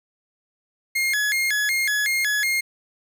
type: tone with vibrato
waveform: 40% pulse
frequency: 1900 Hz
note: A#6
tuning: 33 cents sharp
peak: -19 dBFS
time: 0.95-2.61 s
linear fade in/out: 10 ms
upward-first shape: square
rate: 2.7 Hz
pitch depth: 200 cents each way
effects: 10-bit